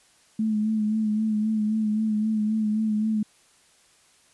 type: tone with vibrato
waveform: sine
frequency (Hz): 215.6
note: A3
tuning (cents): -35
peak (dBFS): -21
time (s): 0.39-3.23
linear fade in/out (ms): 5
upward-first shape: sine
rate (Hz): 3.8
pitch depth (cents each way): 35
effects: white hiss -59 dBFS RMS until 4.33 s + resampled to 24000 Hz